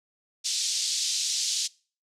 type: band-pass noise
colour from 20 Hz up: pink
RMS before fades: -28 dBFS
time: 0.44-1.68 s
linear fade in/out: 20 ms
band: 4000 to 7400 Hz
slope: 24 dB/octave
effects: noise-tail reverb RT60 0.4 s tail -24 dB re dry + low-pass 12000 Hz 12 dB/octave